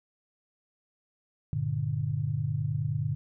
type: chord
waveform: sine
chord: G minor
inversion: none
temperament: just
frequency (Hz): 98 / 117.6 / 147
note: G2 / Bb2 / D3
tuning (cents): 0 / +16 / +2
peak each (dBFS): -34 / -31 / -30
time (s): 1.53-3.15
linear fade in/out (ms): 0
effects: none